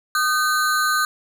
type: ring-modulated tone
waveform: square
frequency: 1380 Hz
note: F6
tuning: 21 cents flat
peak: -15 dBFS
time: 0.15-1.05 s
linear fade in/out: 2 ms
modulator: 150 Hz
effects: none